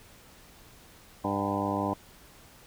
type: harmonic tone with a mistuned harmonic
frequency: 100 Hz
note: G2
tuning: 35 cents sharp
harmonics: 1 / 2 / 3 / 4 / 5 / 6 / 7 / 8 / 9 / 10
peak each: -37 / -34 / -33 / -39 / -38 / -36 / -38 / -36 / -37 / -35 dBFS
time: 1.24-1.94 s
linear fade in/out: 5 ms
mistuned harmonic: 7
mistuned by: +83 cents
effects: pink hiss -54 dBFS RMS until 2.66 s